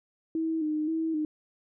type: tone with vibrato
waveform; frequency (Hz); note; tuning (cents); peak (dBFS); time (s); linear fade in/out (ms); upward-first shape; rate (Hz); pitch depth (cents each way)
sine; 314.4; D#4; +18; -26; 0.35-1.25; 2; square; 1.9; 46
effects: none